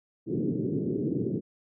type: band-pass noise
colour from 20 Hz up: white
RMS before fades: -29 dBFS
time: 0.26-1.41 s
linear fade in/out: 50 ms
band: 110 to 410 Hz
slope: 48 dB/octave
effects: none